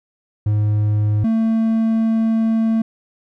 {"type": "tone pair in turn", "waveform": "triangle", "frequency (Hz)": [105.3, 224], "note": ["G#2", "A3"], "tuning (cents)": [24, 31], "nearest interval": "octave + minor second", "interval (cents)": 1307, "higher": "second", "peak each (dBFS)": -12, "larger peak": "neither", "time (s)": [[0.46, 1.24], [1.24, 2.82]], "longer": "second", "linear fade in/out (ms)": 5, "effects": []}